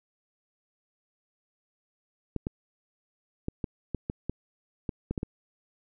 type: clicks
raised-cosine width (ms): 3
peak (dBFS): -17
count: 11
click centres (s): 2.363 / 2.469 / 3.484 / 3.642 / 3.947 / 4.099 / 4.296 / 4.892 / 5.11 / 5.178 / 5.231
effects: none